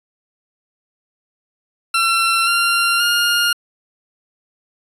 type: tone with pitch steps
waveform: 20% pulse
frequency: 1353 / 1383.8 / 1415.4 Hz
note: E6 / F6 / F6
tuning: +45 / -16 / +23 cents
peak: -9 dBFS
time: 1.94-3.53 s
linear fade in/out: 5 ms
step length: 530 ms
effects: resampled to 32000 Hz